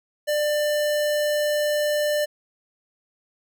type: tone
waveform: square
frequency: 595 Hz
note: D5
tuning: 22 cents sharp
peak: -21 dBFS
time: 0.27-2.26 s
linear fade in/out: 20 ms
effects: none